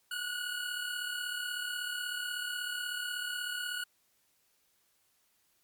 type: tone pair together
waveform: 25% pulse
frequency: 1445 / 1481.3 Hz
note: F#6 / F#6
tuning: -41 / +2 cents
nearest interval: unison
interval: 43 cents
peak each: -33 / -35 dBFS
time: 0.11-3.84 s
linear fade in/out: 5 ms
effects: white hiss -72 dBFS RMS until 5.63 s + MP3 96 kbps